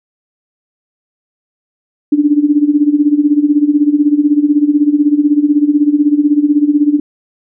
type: tone with tremolo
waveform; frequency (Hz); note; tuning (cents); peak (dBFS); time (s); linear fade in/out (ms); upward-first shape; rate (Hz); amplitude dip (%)
sine; 293.7; D4; 0; -4; 2.12-7; 5; sine; 16; 80
effects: none